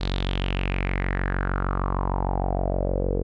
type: tone with low-pass filter sweep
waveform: sawtooth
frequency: 46.5 Hz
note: F#1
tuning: 9 cents sharp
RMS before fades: -25 dBFS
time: 0-3.23 s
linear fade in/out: 20 ms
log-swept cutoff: 4100 to 450 Hz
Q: 5.1
effects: none